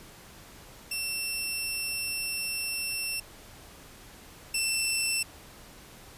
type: tone pair in turn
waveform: 15% pulse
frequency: 2700 / 2681 Hz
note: E7 / E7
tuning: +41 / +29 cents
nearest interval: unison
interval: 12 cents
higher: first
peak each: -23 / -19 dBFS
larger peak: second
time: 0.91-3.2 / 4.54-5.23 s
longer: first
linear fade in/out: 5 ms
effects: pink hiss -50 dBFS RMS until 6.17 s + resampled to 32000 Hz